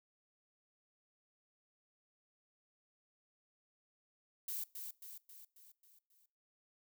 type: noise with echo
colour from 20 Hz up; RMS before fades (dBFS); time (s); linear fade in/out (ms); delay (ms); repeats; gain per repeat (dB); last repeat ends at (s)
violet; -41; 4.48-4.64; 5; 270; 6; -5; 6.26
effects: noise-tail reverb RT60 0.4 s tail -22 dB re dry